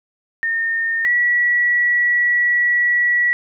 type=tone pair in turn; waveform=sine; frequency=1827 / 1937.3 Hz; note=A#6 / B6; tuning=-35 / -34 cents; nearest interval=minor second; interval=101 cents; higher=second; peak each=-17 / -13 dBFS; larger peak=second; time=0.43-1.05 / 1.05-3.33 s; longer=second; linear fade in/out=0 ms; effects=none